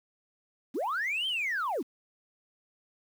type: linear two-way sweep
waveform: sine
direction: up then down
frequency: 198.6 to 3191 to 198.6 Hz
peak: -27 dBFS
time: 0.74-1.83 s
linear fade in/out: 20 ms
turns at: 1.27 s
effects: tanh soft clip ceiling -25 dBFS + 9-bit